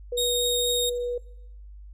sine tone, 486.5 Hz, B4, 26 cents flat, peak -26 dBFS, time 0.12-1.18 s, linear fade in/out 5 ms
sawtooth tone with vibrato, 3729 Hz, A#7, in tune, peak -21 dBFS, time 0.17-0.9 s, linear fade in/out 10 ms, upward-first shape triangle, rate 4.2 Hz, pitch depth 8 cents each way
effects noise-tail reverb RT60 0.8 s tail -20 dB re dry + added 50 Hz sine -41 dBFS peak until 1.93 s

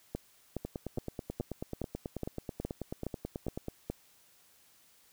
two click trains, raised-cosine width 2 ms, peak -23 / -21 dBFS, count 29 / 10, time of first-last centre 0.65-3.684 / 0.15-3.9 s, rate 9.23 / 2.4 Hz, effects white hiss -64 dBFS RMS until 5.12 s

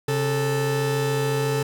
40% pulse tone pair together, 135.35 / 440 Hz, C#3 / A4, -41 / 0 cents, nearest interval octave + minor sixth, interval 2041 cents, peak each -23 dBFS, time 0.08-1.63 s, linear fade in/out 5 ms, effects none

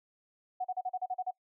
sine tone bursts, 739 Hz, F#5, 2 cents flat, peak -30 dBFS, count 9, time 0.6-1.31 s, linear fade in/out 10 ms, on 46 ms, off 37 ms, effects noise-tail reverb RT60 0.1 s tail -22 dB re dry

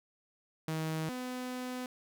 sawtooth tone pair in turn, 158.7 / 251.9 Hz, D#3 / B3, +35 / +34 cents, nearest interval minor sixth, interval 799 cents, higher second, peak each -29 / -33 dBFS, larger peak first, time 0.68-1.09 / 1.09-1.86 s, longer second, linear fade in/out 2 ms, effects none

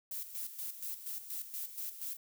violet noise with tremolo, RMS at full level -40 dBFS, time 0.11-2.17 s, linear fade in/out 5 ms, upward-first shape square, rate 4.2 Hz, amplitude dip 65%, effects none

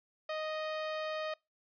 sawtooth tone, 622.3 Hz, D#5, in tune, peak -31 dBFS, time 0.29-1.34 s, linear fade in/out 5 ms, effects noise-tail reverb RT60 0.2 s tail -24 dB re dry + resampled to 11025 Hz

